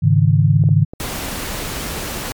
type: chord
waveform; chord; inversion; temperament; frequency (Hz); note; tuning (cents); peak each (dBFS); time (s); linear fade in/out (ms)
sine; Ab suspended fourth; none; equal with one note detuned; 103.83 / 138.59 / 157.1; Ab2 / Db3 / Eb3; 0 / 0 / +17; -14; 0.02-0.85; 20
type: clicks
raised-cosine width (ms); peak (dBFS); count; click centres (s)
2; -18; 6; 0.638 / 0.69 / 0.935 / 1.193 / 1.394 / 1.623
type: noise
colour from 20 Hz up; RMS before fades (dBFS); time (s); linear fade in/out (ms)
pink; -25; 1-2.32; 0
effects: MP3 96 kbps